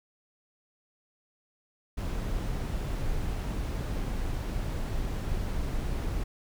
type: noise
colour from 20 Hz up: brown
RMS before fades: -31 dBFS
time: 1.97-6.24 s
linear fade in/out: 10 ms
effects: none